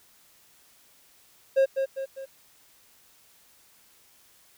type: tone with echo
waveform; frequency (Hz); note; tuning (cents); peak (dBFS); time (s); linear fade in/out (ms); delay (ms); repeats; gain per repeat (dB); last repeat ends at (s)
triangle; 538; C5; +48; -15; 1.56-1.66; 20; 200; 3; -6; 2.26
effects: white hiss -59 dBFS RMS until 4.57 s